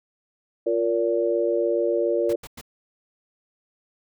sine chord, Bb major, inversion second, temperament equal with one note detuned, 349.2 / 466.2 / 573.3 Hz, F4 / Bb4 / D5, 0 / 0 / -42 cents, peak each -24 dBFS, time 0.66-2.36 s, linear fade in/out 10 ms
pink noise bursts, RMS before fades -39 dBFS, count 3, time 2.29-2.613 s, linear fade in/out 5 ms, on 41 ms, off 100 ms
effects none

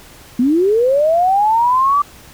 sine linear sweep, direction up, 233.1 to 1174.7 Hz, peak -10 dBFS, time 0.39-2.02 s, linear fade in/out 5 ms, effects pink hiss -41 dBFS RMS until 2.33 s

